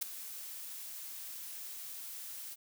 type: noise with ADSR envelope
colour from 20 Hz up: blue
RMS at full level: -31 dBFS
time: 0.01-2.56 s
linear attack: 12 ms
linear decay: 9 ms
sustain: -14 dB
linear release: 33 ms
effects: none